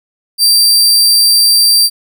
sawtooth tone, 4696 Hz, D8, 1 cent flat, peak -3 dBFS, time 0.38-1.9 s, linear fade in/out 50 ms, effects none

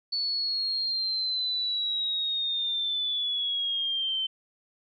sine linear sweep, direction down, 4457 to 3080 Hz, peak -26 dBFS, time 0.12-4.27 s, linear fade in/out 10 ms, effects none

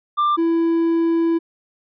triangle tone pair in turn, 1187 / 332.2 Hz, D6 / E4, +18 / +13 cents, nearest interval octave + minor seventh, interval 2205 cents, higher first, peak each -13 dBFS, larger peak neither, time 0.17-0.37 / 0.37-1.39 s, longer second, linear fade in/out 20 ms, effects resampled to 11025 Hz

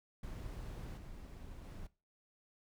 brown noise with level steps, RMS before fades -45 / -50 / -48 dBFS, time 0.23-1.87 s, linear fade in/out 5 ms, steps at 0.97 / 1.64 s, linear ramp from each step 5 ms, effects noise-tail reverb RT60 0.3 s tail -19 dB re dry

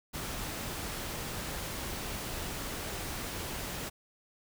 pink noise, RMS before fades -38 dBFS, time 0.13-3.9 s, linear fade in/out 20 ms, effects none

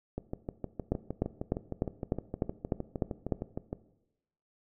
two click trains, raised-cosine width 2 ms, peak -14 / -21 dBFS, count 9 / 24, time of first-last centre 0.92-3.322 / 0.18-3.729 s, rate 3.33 / 6.48 Hz, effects noise-tail reverb RT60 0.9 s tail -17 dB re dry

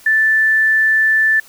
sine tone, 1760 Hz, A6, in tune, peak -10 dBFS, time 0.06-1.4 s, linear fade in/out 5 ms, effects white hiss -44 dBFS RMS until 1.48 s

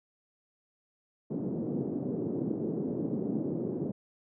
white band-pass noise, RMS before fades -33 dBFS, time 1.3-3.92 s, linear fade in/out 10 ms, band 150 to 370 Hz, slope 24 dB/octave, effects none

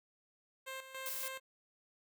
10% pulse tone with tremolo, 528 Hz, C5, 16 cents sharp, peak -34 dBFS, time 0.66-1.4 s, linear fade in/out 20 ms, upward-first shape square, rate 3.5 Hz, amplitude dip 65%
blue noise, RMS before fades -41 dBFS, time 1.06-1.28 s, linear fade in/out 0 ms
effects none

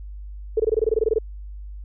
sine tone bursts, 440 Hz, A4, in tune, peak -15 dBFS, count 13, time 0.57-1.186 s, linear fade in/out 5 ms, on 28 ms, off 21 ms, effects added 50 Hz sine -33 dBFS peak until 1.84 s

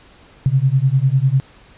sine beating tone pair, 128.8 / 138.8 Hz, C3 / C#3, -27 / +3 cents, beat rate 10 Hz, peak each -15 dBFS, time 0.46-1.4 s, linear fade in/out 0 ms, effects pink hiss -47 dBFS RMS until 1.77 s + resampled to 8000 Hz

